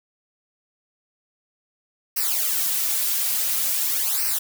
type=noise with flanger; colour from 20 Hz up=blue; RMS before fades=-23 dBFS; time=2.16-4.39 s; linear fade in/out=10 ms; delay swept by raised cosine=0.28 to 4.68 ms; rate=0.48 Hz; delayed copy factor=-0.95; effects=none